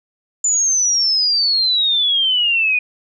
sine exponential sweep, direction down, 7100 to 2453 Hz, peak -13 dBFS, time 0.44-2.79 s, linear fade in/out 5 ms, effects none

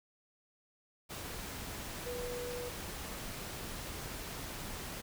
sine tone in noise, 489 Hz, B4, 17 cents flat, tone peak -39 dBFS, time 2.05-2.7 s, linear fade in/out 20 ms, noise pink, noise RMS -43 dBFS, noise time 1.09-5.02 s, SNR +1 dB, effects none

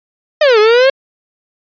45% pulse exponential two-way sweep, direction down then up, 634 to 415.3 to 550 Hz, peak -6 dBFS, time 0.41-0.9 s, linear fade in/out 5 ms, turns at 0.59 s, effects resampled to 11025 Hz

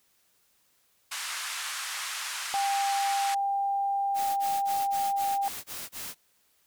pink band-pass noise, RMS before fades -35 dBFS, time 1.11-3.35 s, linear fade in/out 10 ms, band 1100 to 11000 Hz, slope 24 dB/octave
sine tone, 795 Hz, G5, 24 cents sharp, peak -25 dBFS, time 2.54-5.48 s, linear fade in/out 0 ms
white noise bursts, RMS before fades -38 dBFS, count 8, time 4.14-6.148 s, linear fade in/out 50 ms, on 230 ms, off 24 ms
effects white hiss -68 dBFS RMS until 6.66 s

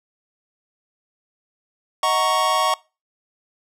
square chord, D# minor seventh, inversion none, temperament equal with one note detuned, 626.2 / 740 / 932.3 / 1108.7 Hz, D#5 / F#5 / A#5 / C#6, +11 / 0 / 0 / 0 cents, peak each -26 / -25 / -25 / -20 dBFS, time 2.03-2.74 s, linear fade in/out 2 ms, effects noise-tail reverb RT60 0.3 s tail -23 dB re dry + low-pass 11000 Hz 12 dB/octave

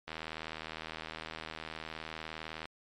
click train, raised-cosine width 0.3 ms, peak -24 dBFS, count 206, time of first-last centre 0.08-2.655 s, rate 79.6 Hz, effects MP3 64 kbps

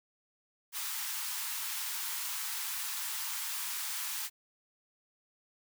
white high-pass noise, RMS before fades -37 dBFS, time 0.72-4.3 s, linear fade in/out 50 ms, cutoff 830 Hz, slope 96 dB/octave, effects none

